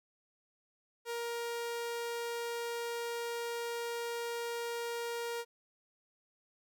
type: tone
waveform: sawtooth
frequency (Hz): 470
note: A#4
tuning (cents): +14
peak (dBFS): -32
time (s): 1.05-5.45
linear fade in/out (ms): 50
effects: none